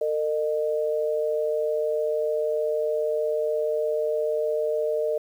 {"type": "tone pair together", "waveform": "sine", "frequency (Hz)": [453.3, 610.1], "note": ["A#4", "D#5"], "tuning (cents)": [-48, -34], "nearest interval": "perfect fourth", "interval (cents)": 514, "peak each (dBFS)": -25, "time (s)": [0.01, 5.18], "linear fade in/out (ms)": 5, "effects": ["9-bit"]}